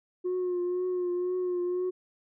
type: tone with vibrato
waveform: sine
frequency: 360 Hz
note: F#4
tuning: 47 cents flat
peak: -25 dBFS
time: 0.24-1.91 s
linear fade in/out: 20 ms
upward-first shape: triangle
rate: 2 Hz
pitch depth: 36 cents each way
effects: tanh soft clip ceiling -25 dBFS